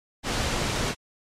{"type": "noise", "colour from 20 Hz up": "pink", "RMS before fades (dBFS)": -26, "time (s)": [0.23, 0.95], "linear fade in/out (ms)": 50, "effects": ["low-pass 7000 Hz 12 dB/octave", "MP3 64 kbps"]}